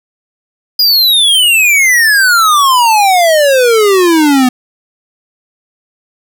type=exponential sweep; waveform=square; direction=down; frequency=4972 to 246.9 Hz; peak=-6 dBFS; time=0.79-4.49 s; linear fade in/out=5 ms; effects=none